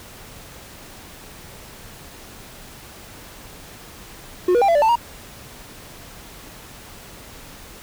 triangle tone with pitch steps, 360.5 / 481 / 793 / 674 / 585 / 887 / 943 Hz, F#4 / B4 / G5 / E5 / D5 / A5 / A#5, -45 / -46 / +20 / +38 / -7 / +14 / +20 cents, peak -11 dBFS, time 4.48-4.956 s, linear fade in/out 5 ms, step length 68 ms, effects pink hiss -41 dBFS RMS until 7.82 s

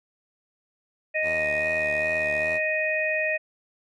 harmonic tone, 622.3 Hz, D#5, in tune, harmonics 1 / 3 / 4, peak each -27 / -27 / -27 dBFS, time 1.14-3.38 s, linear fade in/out 20 ms
5% pulse tone with vibrato, 77.5 Hz, D#2, 6 cents flat, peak -25 dBFS, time 1.22-2.6 s, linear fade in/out 50 ms, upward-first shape sine, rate 2.5 Hz, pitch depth 93 cents each way
effects resampled to 24000 Hz

